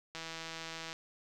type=click train; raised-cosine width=0.2 ms; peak=-25 dBFS; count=128; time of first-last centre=0.15-0.929 s; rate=163 Hz; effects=none